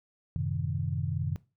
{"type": "chord", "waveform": "sine", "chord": "F# diminished seventh", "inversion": "none", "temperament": "equal", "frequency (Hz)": [92.5, 110, 130.81, 155.56], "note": ["F#2", "A2", "C3", "Eb3"], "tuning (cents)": [0, 0, 0, 0], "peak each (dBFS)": [-33, -38, -33, -33], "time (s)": [0.36, 1.36], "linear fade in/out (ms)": 0, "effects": ["noise-tail reverb RT60 0.3 s tail -19 dB re dry"]}